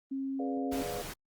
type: tone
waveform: sine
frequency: 270 Hz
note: C#4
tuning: 45 cents flat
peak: -32 dBFS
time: 0.11-0.83 s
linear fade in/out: 10 ms
type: chord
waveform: sine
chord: G# diminished seventh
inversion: none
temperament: equal with one note detuned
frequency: 415.3 / 493.9 / 587.3 / 707.8 Hz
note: G#4 / B4 / D5 / F5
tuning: 0 / 0 / 0 / +23 cents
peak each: -40 / -41 / -43 / -40 dBFS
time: 0.39-1.02 s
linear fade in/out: 5 ms
type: noise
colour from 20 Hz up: pink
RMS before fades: -41 dBFS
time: 0.71-1.14 s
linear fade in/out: 20 ms
effects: Opus 32 kbps